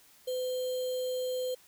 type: tone with sample-and-hold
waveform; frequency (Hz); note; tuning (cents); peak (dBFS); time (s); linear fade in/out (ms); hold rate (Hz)
sine; 507; B4; +45; -30; 0.27-1.55; 10; 3675
effects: white hiss -60 dBFS RMS until 1.67 s